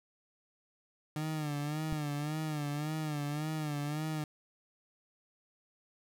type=tone with vibrato; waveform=30% pulse; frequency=150.7 Hz; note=D3; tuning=45 cents sharp; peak=-31 dBFS; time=1.16-4.24 s; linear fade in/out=2 ms; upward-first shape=sine; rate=1.8 Hz; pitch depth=73 cents each way
type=click; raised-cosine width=5 ms; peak=-23 dBFS; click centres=1.926 s
effects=none